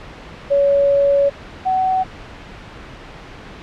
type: tone pair in turn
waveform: sine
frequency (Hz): 562 / 751.8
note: C#5 / F#5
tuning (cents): +24 / +27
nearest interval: perfect fourth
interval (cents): 503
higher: second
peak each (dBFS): -11 / -14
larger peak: first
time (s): 0.5-1.3 / 1.65-2.04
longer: first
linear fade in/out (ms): 20
effects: pink hiss -36 dBFS RMS until 3.62 s + low-pass 3000 Hz 12 dB/octave